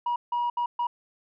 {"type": "tone bursts at uneven times", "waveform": "sine", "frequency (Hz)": 960, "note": "B5", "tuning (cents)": -49, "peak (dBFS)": -22, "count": 4, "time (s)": [[0.06, 0.16], [0.32, 0.5], [0.57, 0.66], [0.79, 0.87]], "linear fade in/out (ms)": 5, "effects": ["tanh soft clip ceiling -22 dBFS"]}